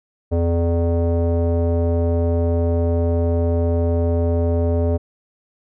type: tone with low-pass filter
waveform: square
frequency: 84.6 Hz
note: E2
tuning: 45 cents sharp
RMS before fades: -18 dBFS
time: 0.31-4.98 s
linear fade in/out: 20 ms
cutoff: 540 Hz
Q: 3.5
effects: none